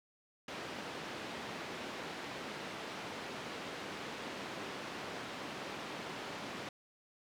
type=band-pass noise; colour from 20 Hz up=pink; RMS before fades=-44 dBFS; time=0.48-6.69 s; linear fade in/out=2 ms; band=220 to 3800 Hz; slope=12 dB/octave; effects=none